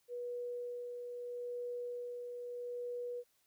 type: tone with tremolo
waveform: sine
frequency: 486.2 Hz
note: B4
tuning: 27 cents flat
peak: -38 dBFS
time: 0.08-3.24 s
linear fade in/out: 50 ms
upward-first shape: sine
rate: 0.78 Hz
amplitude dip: 35%
effects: white hiss -75 dBFS RMS until 3.46 s